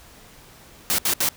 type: noise bursts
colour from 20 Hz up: white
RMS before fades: -21 dBFS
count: 3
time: 0.9-1.288 s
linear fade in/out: 0 ms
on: 84 ms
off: 68 ms
effects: pink hiss -48 dBFS RMS until 1.36 s